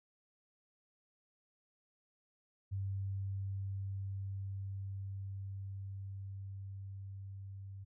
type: tone with level ramp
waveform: sine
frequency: 97.6 Hz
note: G2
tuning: 7 cents flat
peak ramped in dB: -35 to -45 dBFS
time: 2.71-7.85 s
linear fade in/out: 20 ms
effects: none